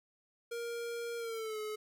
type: tone with pitch glide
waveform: square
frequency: 469.2 to 427.8 Hz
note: A#4 to A4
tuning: +11 to -49 cents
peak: -38 dBFS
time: 0.51-1.76 s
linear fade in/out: 10 ms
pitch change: -160 cents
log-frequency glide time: 1.17-1.59 s
effects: none